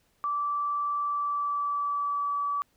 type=tone with pitch glide; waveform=sine; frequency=1163 to 1148.3 Hz; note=D6 to D6; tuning=-17 to -39 cents; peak=-26 dBFS; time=0.24-2.62 s; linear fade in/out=0 ms; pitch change=-22 cents; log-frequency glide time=1.02-2.36 s; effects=pink hiss -69 dBFS RMS until 2.76 s